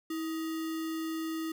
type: tone with sample-and-hold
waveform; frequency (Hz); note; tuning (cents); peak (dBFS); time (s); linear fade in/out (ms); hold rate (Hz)
sine; 322.6; E4; -37; -32; 0.1-1.52; 5; 1575
effects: none